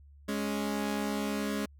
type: tone pair together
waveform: sawtooth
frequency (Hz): 207.7 / 277.2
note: G#3 / C#4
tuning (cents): 0 / 0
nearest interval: perfect fourth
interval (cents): 500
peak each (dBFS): -28 / -31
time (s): 0.28-1.66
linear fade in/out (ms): 10
effects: added 71 Hz sine -52 dBFS peak until 1.79 s